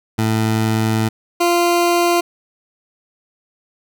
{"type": "tone pair in turn", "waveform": "20% pulse", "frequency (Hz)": [110.5, 346.5], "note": ["A2", "F4"], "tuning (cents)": [8, -14], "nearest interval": "octave + minor sixth", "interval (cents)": 1978, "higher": "second", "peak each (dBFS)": [-10, -8], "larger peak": "second", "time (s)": [[0.18, 1.09], [1.4, 2.21]], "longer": "first", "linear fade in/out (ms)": 10, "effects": []}